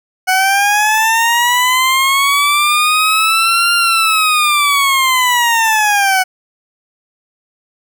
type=linear two-way sweep; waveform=20% pulse; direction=up then down; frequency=740 to 1396.9 to 740 Hz; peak=-5 dBFS; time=0.27-6.24 s; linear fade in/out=20 ms; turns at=3.74 s; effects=none